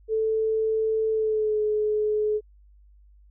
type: tone with pitch glide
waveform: sine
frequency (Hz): 440 to 425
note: A4 to G#4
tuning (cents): 0 to +40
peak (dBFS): -21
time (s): 0.08-2.41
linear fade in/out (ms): 50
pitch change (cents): -60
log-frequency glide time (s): 1.11-1.6
effects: added 50 Hz sine -51 dBFS peak until 3.3 s